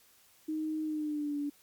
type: tone with pitch glide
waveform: sine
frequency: 311.6 to 289.1 Hz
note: D#4 to D4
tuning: +3 to -27 cents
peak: -31 dBFS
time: 0.48-1.5 s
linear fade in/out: 10 ms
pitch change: -130 cents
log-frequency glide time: 0.83-1.37 s
effects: white hiss -63 dBFS RMS until 1.62 s + MP3 96 kbps